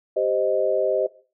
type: chord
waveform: sine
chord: C minor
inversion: second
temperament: equal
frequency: 392 / 523.3 / 622.3 Hz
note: G4 / C5 / Eb5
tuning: 0 / 0 / 0 cents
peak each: -25 / -23 / -22 dBFS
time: 0.16-1.07 s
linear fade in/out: 10 ms
effects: noise-tail reverb RT60 0.4 s tail -18 dB re dry